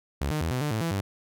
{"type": "tone with pitch steps", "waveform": "sawtooth", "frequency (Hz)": [70, 152.7, 81.6, 126.7, 148.9, 109.5, 166.4, 98.2], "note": ["C#2", "D#3", "E2", "B2", "D3", "A2", "E3", "G2"], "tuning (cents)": [18, -32, -17, 45, 24, -8, 17, 4], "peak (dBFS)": -22, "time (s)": [0.21, 1.01], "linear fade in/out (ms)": 5, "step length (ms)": 100, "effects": []}